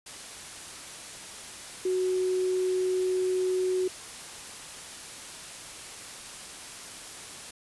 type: tone in noise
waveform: sine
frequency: 370 Hz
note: F#4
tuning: in tune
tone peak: -24 dBFS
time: 1.85-3.88 s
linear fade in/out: 5 ms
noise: white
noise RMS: -42 dBFS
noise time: 0.06-7.51 s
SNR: +15 dB
effects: resampled to 24000 Hz